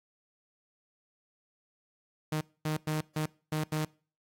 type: tone bursts at uneven times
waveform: sawtooth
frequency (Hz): 154.5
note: D#3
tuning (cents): -12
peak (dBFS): -25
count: 6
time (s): 2.32-2.41 / 2.65-2.77 / 2.87-3.01 / 3.16-3.26 / 3.52-3.64 / 3.72-3.85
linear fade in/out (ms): 5
effects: noise-tail reverb RT60 0.4 s tail -24 dB re dry + AAC 48 kbps